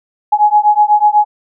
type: beating tone pair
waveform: sine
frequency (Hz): 835 / 843.1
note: G#5 / G#5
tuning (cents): +9 / +26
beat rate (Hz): 8.1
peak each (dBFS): -10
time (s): 0.32-1.25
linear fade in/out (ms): 10
effects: none